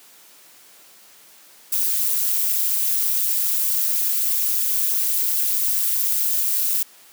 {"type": "noise with amplitude modulation", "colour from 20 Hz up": "violet", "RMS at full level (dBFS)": -17, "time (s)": [1.72, 6.83], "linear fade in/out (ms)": 5, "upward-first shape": "sine", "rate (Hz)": 204, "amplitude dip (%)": 85, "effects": ["white hiss -49 dBFS RMS until 7.12 s", "high-pass 200 Hz 12 dB/octave"]}